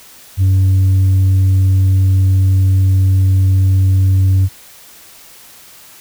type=tone; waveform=sine; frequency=95 Hz; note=F#2; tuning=46 cents sharp; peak=-5 dBFS; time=0.37-4.49 s; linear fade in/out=50 ms; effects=tanh soft clip ceiling -7 dBFS + white hiss -40 dBFS RMS until 6 s